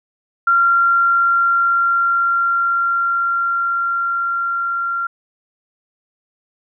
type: tone with level ramp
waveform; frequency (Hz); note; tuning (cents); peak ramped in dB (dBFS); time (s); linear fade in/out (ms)
sine; 1379; F6; -22; -10 to -18; 0.47-5.07; 5
effects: none